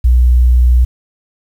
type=tone; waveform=sine; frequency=61.4 Hz; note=B1; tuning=9 cents flat; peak=-5 dBFS; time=0.04-0.85 s; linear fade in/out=10 ms; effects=7-bit